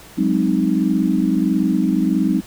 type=chord; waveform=sine; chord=Ab dominant seventh; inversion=third; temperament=equal with one note detuned; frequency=185 / 206.5 / 261.6 / 311.1 Hz; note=Gb3 / Ab3 / C4 / Eb4; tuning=0 / -10 / 0 / 0 cents; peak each=-20 dBFS; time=0.17-2.41 s; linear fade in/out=20 ms; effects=pink hiss -42 dBFS RMS until 2.46 s